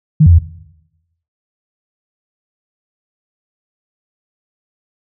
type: tone with pitch steps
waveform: sine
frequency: 153.9 / 86.7 / 83.3 Hz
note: D#3 / F2 / E2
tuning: -19 / -12 / +19 cents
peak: -3 dBFS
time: 0.2-0.389 s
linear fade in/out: 10 ms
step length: 63 ms
effects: noise-tail reverb RT60 0.9 s tail -17 dB re dry